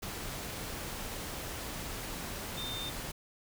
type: tone in noise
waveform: sine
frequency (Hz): 3615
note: A7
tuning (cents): +46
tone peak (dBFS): -38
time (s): 2.57-2.9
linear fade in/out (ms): 10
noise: pink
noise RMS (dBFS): -40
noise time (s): 0.02-3.12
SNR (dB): -1
effects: none